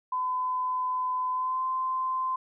sine tone with pitch glide, 1013 to 1035.5 Hz, B5 to C6, +44 to -18 cents, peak -26 dBFS, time 0.12-2.36 s, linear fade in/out 5 ms, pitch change +38 cents, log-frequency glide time 1.3-1.64 s, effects none

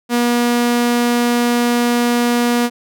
sawtooth tone, 240 Hz, B3, 49 cents flat, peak -9 dBFS, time 0.09-2.7 s, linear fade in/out 50 ms, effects none

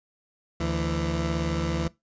20% pulse tone pair together, 74.3 / 166.8 Hz, D2 / E3, +21 / +21 cents, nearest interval octave + major second, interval 1400 cents, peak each -23 dBFS, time 0.6-1.88 s, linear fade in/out 5 ms, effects noise-tail reverb RT60 0.2 s tail -21 dB re dry + resampled to 16000 Hz

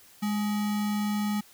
sine tone with sample-and-hold, 207.7 Hz, G#3, in tune, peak -25 dBFS, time 0.22-1.41 s, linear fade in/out 10 ms, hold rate 1050 Hz, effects white hiss -55 dBFS RMS until 1.53 s

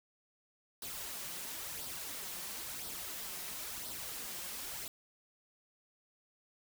white noise with flanger, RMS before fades -43 dBFS, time 0.82-4.88 s, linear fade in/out 2 ms, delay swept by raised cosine 0.21 to 5.71 ms, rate 0.98 Hz, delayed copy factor +0.55, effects none

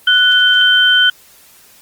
sine tone pair together, 1480 / 3101 Hz, F#6 / G7, 0 / -19 cents, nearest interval octave + minor second, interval 1281 cents, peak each -10 dBFS, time 0.07-1.1 s, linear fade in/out 5 ms, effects white hiss -45 dBFS RMS until 1.81 s + Opus 24 kbps

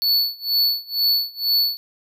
square tone with tremolo, 4441 Hz, C#8, 2 cents sharp, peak -15 dBFS, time 0.02-1.77 s, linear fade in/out 0 ms, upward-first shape sine, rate 2.1 Hz, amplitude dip 95%, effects none

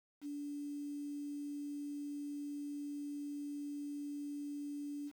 sine tone with quantisation, 289.2 Hz, D4, 27 cents flat, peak -40 dBFS, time 0.21-5.12 s, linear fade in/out 50 ms, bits 10, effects none

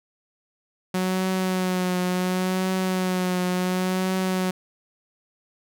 sawtooth tone with vibrato, 184.2 Hz, F#3, 7 cents flat, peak -18 dBFS, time 0.94-4.51 s, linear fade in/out 5 ms, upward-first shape triangle, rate 0.7 Hz, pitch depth 34 cents each way, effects none

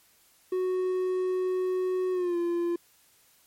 triangle tone with pitch glide, 369.2 to 344.5 Hz, F#4 to F4, -4 to -24 cents, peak -23 dBFS, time 0.52-2.76 s, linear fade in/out 5 ms, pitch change -120 cents, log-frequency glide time 2.12-2.37 s, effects white hiss -62 dBFS RMS until 3.46 s + MP3 64 kbps

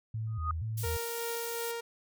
sine tone with vibrato, 94.6 Hz, F#2, 39 cents sharp, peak -32 dBFS, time 0.14-0.97 s, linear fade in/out 5 ms, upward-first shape square, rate 2.1 Hz, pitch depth 270 cents each way
sine tone with exponential growth, 1241 Hz, D#6, 5 cents flat, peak -27 dBFS, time 0.27-0.51 s, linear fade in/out 2 ms, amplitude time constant 52 ms
white high-pass noise, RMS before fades -41 dBFS, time 0.77-1.72 s, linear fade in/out 10 ms, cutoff 4400 Hz, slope 12 dB/octave
sawtooth tone with tremolo, 466.2 Hz, A#4, in tune, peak -30 dBFS, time 0.83-1.81 s, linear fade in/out 10 ms, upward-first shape sine, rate 2.7 Hz, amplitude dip 25%
effects none

